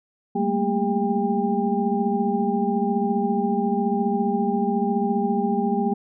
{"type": "tone cluster", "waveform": "sine", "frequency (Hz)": [195.8, 216.8, 231.3, 401.4, 799], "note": ["G3", "A3", "A#3", "G4", "G5"], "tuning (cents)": [-2, -25, -13, 41, 33], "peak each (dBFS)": -26, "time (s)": [0.35, 5.94], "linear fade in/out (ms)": 10, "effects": []}